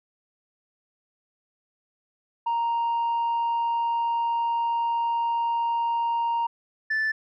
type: tone pair in turn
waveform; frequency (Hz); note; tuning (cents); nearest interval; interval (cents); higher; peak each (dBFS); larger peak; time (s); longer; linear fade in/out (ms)
sine; 932.3 / 1754.9; A#5 / A6; 0 / -5; major seventh; 1095; second; -20; neither; 2.46-6.47 / 6.9-7.12; first; 10
effects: tanh soft clip ceiling -21 dBFS